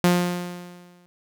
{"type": "tone with exponential decay", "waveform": "sawtooth", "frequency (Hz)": 176.9, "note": "F3", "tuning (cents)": 23, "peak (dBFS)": -10, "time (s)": [0.04, 1.06], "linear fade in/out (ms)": 0, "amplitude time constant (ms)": 220, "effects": []}